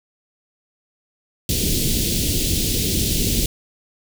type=band-stop noise; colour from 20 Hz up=pink; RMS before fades=-20 dBFS; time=1.49-3.46 s; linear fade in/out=2 ms; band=390 to 3100 Hz; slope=24 dB/octave; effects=none